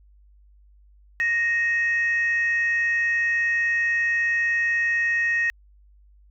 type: tone pair together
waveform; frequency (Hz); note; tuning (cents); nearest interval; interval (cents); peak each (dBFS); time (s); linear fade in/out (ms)
sine; 1864.7 / 2581; A#6 / E7; 0 / -37; tritone; 563; -19 / -29; 1.2-5.5; 0
effects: tanh soft clip ceiling -14 dBFS + added 50 Hz sine -51 dBFS peak until 6.3 s